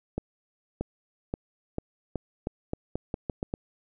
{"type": "accelerating click train", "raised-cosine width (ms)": 2, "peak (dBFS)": -16, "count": 12, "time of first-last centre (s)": [0.18, 3.539], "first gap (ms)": 630, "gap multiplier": 0.84, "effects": []}